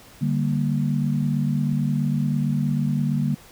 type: chord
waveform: sine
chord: G minor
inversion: second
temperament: equal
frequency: 146.83 / 196 / 233.1 Hz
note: D3 / G3 / Bb3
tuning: 0 / 0 / 0 cents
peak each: -22 / -26 / -25 dBFS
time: 0.21-3.35 s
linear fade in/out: 10 ms
effects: pink hiss -48 dBFS RMS until 3.51 s